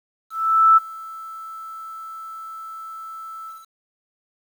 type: tone with ADSR envelope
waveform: sine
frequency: 1318.5 Hz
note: E6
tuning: in tune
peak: -8 dBFS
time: 0.3-3.68 s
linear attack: 470 ms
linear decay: 19 ms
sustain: -24 dB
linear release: 210 ms
effects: 8-bit